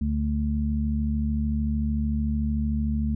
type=harmonic tone; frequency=73.42 Hz; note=D2; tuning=in tune; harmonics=1 / 2 / 3; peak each=-25 / -33 / -26 dBFS; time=0.01-3.15 s; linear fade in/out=5 ms; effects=none